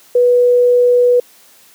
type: tone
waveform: sine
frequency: 490 Hz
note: B4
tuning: 14 cents flat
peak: -7 dBFS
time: 0.15-1.2 s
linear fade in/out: 5 ms
effects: white hiss -46 dBFS RMS until 1.74 s + high-pass 150 Hz 12 dB/octave